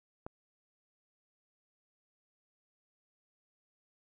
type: click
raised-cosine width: 1 ms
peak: -27 dBFS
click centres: 0.265 s
effects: none